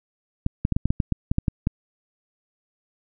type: clicks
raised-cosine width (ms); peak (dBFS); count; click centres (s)
5; -8; 12; 0.464 / 0.651 / 0.723 / 0.765 / 0.856 / 0.905 / 1.002 / 1.123 / 1.315 / 1.384 / 1.482 / 1.671
effects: none